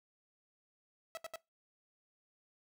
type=tone bursts; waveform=sawtooth; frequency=653 Hz; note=E5; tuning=17 cents flat; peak=-37 dBFS; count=3; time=1.15-1.358 s; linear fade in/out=0 ms; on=22 ms; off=71 ms; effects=noise-tail reverb RT60 0.2 s tail -21 dB re dry